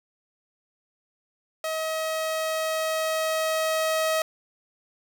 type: tone with level ramp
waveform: sawtooth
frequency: 636 Hz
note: D#5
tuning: 38 cents sharp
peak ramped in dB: -23 to -18 dBFS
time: 1.64-4.22 s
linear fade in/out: 2 ms
effects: none